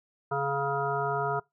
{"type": "harmonic tone with a mistuned harmonic", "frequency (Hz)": 140.1, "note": "C#3", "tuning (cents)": 19, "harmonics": [1, 3, 5, 7, 9, 10], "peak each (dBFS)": [-35, -32, -32, -33, -34, -37], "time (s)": [0.31, 1.4], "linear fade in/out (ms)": 10, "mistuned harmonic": 7, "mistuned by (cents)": -28, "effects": ["noise-tail reverb RT60 0.2 s tail -24 dB re dry"]}